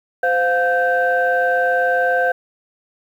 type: tone cluster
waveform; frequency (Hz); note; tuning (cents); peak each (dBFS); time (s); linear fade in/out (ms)
sine; 515 / 707 / 1558; C5 / F5 / G6; -28 / +21 / -11; -18; 0.23-2.32; 5
effects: tanh soft clip ceiling -6 dBFS + 8-bit